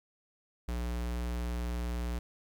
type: tone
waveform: square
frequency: 59.7 Hz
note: A#1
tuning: 42 cents sharp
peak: -33 dBFS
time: 0.68-2.19 s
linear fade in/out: 5 ms
effects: 12-bit